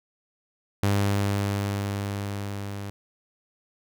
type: tone with level ramp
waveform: sawtooth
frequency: 100.5 Hz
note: G2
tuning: 44 cents sharp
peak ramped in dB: -16 to -29 dBFS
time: 0.83-2.9 s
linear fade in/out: 0 ms
effects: none